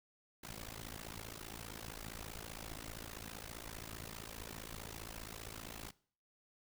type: noise with amplitude modulation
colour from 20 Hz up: pink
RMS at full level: -44 dBFS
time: 0.43-5.91 s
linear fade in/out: 10 ms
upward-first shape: sine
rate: 55.2 Hz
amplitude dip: 100%
effects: noise-tail reverb RT60 0.5 s tail -21 dB re dry